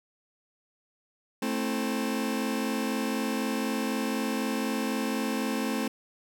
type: chord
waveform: sawtooth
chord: A minor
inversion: none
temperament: just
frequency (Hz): 220 / 264 / 330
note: A3 / C4 / E4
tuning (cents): 0 / +16 / +2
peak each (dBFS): -26 / -27 / -32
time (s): 1.42-5.88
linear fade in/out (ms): 5
effects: none